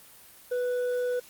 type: tone with hard clipping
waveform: sine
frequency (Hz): 493.9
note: B4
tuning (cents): 0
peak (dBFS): -27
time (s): 0.51-1.2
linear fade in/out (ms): 10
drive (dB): 4
effects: white hiss -52 dBFS RMS until 1.29 s + Opus 32 kbps